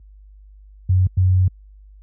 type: tone bursts at uneven times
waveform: sine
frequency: 92.5 Hz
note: F#2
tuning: in tune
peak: -11 dBFS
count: 2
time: 0.89-1.07 / 1.17-1.48 s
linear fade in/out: 5 ms
effects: added 50 Hz sine -37 dBFS peak until 2.02 s + high-pass 60 Hz 12 dB/octave